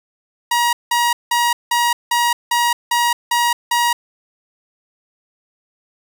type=tone bursts; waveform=sawtooth; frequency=953 Hz; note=A#5; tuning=38 cents sharp; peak=-10 dBFS; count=9; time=0.51-3.93 s; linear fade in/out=5 ms; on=220 ms; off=180 ms; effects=none